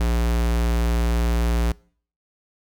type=tone; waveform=square; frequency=58.27 Hz; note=A#1; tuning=in tune; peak=-19 dBFS; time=0-1.72 s; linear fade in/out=5 ms; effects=noise-tail reverb RT60 0.5 s tail -24 dB re dry